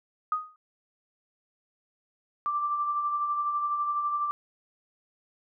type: tone with exponential decay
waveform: sine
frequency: 1244.5 Hz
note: D#6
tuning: in tune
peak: -21 dBFS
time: 0.32-0.56 s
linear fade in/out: 2 ms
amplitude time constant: 52 ms
type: tone with tremolo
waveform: sine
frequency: 1176 Hz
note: D6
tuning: 2 cents sharp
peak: -24 dBFS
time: 2.46-4.31 s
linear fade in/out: 0 ms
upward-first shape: sine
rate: 12 Hz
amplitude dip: 40%
effects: none